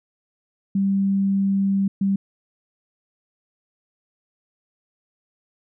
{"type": "tone bursts at uneven times", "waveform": "sine", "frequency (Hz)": 196, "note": "G3", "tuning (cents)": 0, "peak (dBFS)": -17, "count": 2, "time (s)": [[0.75, 1.88], [2.01, 2.16]], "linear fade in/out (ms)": 5, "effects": []}